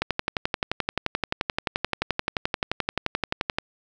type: click train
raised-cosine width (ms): 0.3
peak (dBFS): -7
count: 42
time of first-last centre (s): 0.02-3.585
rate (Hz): 11.5
effects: none